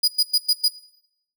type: tone bursts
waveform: 40% pulse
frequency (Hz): 4923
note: D#8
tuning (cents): -19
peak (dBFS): -13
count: 5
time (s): 0.03-0.685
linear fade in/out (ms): 10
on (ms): 51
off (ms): 100
effects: noise-tail reverb RT60 0.7 s tail -17 dB re dry